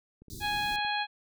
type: click train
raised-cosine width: 3 ms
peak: -39 dBFS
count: 11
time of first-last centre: 0.22-0.849 s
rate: 15.9 Hz
type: band-stop noise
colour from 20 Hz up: pink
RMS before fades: -43 dBFS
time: 0.3-0.76 s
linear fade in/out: 0 ms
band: 400 to 3700 Hz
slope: 96 dB/octave
type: harmonic tone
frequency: 830.6 Hz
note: G#5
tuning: in tune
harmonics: 1 / 2 / 3 / 4 / 5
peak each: -31 / -34 / -36 / -37 / -38 dBFS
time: 0.4-1.07 s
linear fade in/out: 50 ms
effects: none